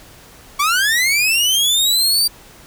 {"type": "linear sweep", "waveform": "sawtooth", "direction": "up", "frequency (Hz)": [1108.7, 4701], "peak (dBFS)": -10, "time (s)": [0.59, 2.28], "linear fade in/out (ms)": 10, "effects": ["pink hiss -43 dBFS RMS until 2.66 s"]}